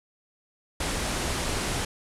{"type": "low-pass noise", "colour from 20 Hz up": "pink", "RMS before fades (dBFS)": -29, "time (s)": [0.8, 1.85], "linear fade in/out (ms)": 5, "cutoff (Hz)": 11000, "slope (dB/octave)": 48, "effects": []}